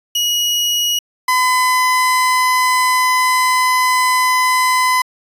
30% pulse tone pair in turn, 2904 / 1012.6 Hz, F#7 / B5, -33 / +43 cents, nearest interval octave + tritone, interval 1824 cents, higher first, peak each -11 / -9 dBFS, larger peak second, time 0.15-0.99 / 1.28-5.02 s, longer second, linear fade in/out 5 ms, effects resampled to 32000 Hz

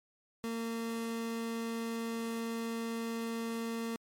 30% pulse tone, 228.9 Hz, A#3, 31 cents flat, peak -32 dBFS, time 0.44-3.96 s, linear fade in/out 0 ms, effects MP3 64 kbps

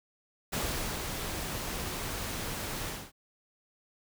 pink noise with ADSR envelope, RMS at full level -32 dBFS, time 0.52-3.12 s, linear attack 16 ms, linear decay 450 ms, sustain -4 dB, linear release 250 ms, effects none

